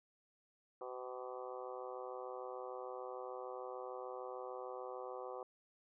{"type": "harmonic tone with a mistuned harmonic", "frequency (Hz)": 126.7, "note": "B2", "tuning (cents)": 45, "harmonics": [3, 4, 5, 6, 7, 8, 9, 10], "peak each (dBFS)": [-50, -47, -55, -51, -58, -55, -54, -60], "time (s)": [0.81, 5.43], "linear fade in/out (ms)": 2, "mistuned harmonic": 10, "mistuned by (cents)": -50, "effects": []}